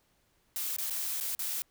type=noise with dropouts; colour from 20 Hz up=blue; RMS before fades=-34 dBFS; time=0.56-1.62 s; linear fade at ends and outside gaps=0 ms; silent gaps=0.764-0.784 / 0.898-0.907 / 1.201-1.209 / 1.35-1.392 s; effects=pink hiss -71 dBFS RMS until 1.7 s